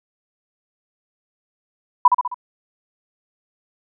sine tone with echo, 987.8 Hz, B5, in tune, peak -5 dBFS, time 2.05-2.08 s, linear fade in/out 5 ms, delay 66 ms, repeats 4, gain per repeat -5 dB, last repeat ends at 2.344 s, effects none

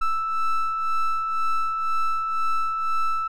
triangle ring-modulated tone, 660 Hz, E5, 2 cents sharp, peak -15 dBFS, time 0.01-3.28 s, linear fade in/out 10 ms, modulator 659 Hz, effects none

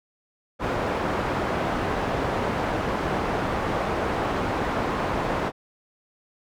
white low-pass noise, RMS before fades -26 dBFS, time 0.59-5.52 s, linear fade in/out 50 ms, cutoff 950 Hz, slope 12 dB/octave, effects none

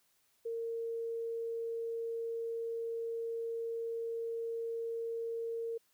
sine tone, 459.6 Hz, A#4, 25 cents flat, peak -35 dBFS, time 0.45-5.78 s, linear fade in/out 10 ms, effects white hiss -73 dBFS RMS until 5.93 s

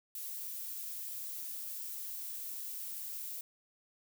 violet noise, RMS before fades -42 dBFS, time 0.15-3.41 s, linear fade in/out 2 ms, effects none

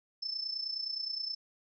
sine tone with amplitude modulation, 5274 Hz, E8, in tune, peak -31 dBFS, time 0.22-1.35 s, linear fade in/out 10 ms, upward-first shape sine, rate 29.6 Hz, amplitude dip 70%, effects none

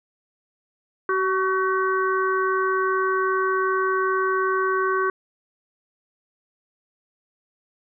harmonic tone with a mistuned harmonic, 379.8 Hz, F#4, 45 cents sharp, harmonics 1 / 3 / 4 / 5, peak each -23 / -23 / -26 / -37 dBFS, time 1.09-5.1 s, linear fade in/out 2 ms, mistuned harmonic 3, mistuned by -23 cents, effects none

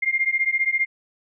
sine beating tone pair, 2108 / 2123 Hz, C7 / C7, +12 / +25 cents, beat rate 15 Hz, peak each -22 dBFS, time 0.02-0.86 s, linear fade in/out 10 ms, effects none

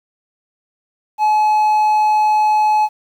triangle tone, 853 Hz, G#5, 46 cents sharp, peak -9 dBFS, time 1.18-2.89 s, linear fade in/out 50 ms, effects 8-bit

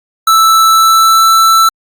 square tone with pitch glide, 1318.5 to 1327.7 Hz, E6 to E6, 0 to +12 cents, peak -5 dBFS, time 0.27-1.69 s, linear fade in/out 5 ms, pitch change +12 cents, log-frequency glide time 0.67-1.26 s, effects Opus 48 kbps

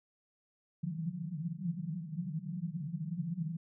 white band-pass noise, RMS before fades -38 dBFS, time 0.83-3.57 s, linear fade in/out 10 ms, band 150 to 180 Hz, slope 96 dB/octave, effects none

